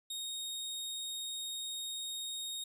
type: tone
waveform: sawtooth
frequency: 3729 Hz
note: A#7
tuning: in tune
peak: -35 dBFS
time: 0.1-2.64 s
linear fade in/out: 5 ms
effects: resampled to 32000 Hz